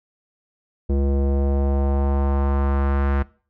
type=tone with low-pass filter sweep; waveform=square; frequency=69.3 Hz; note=C#2; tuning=in tune; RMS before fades=-20 dBFS; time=0.89-3.23 s; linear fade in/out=10 ms; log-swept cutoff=420 to 1600 Hz; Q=1.7; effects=noise-tail reverb RT60 0.4 s tail -20 dB re dry